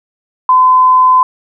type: tone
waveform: sine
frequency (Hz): 1020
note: C6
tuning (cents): -44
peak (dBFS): -4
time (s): 0.49-1.23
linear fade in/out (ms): 2
effects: none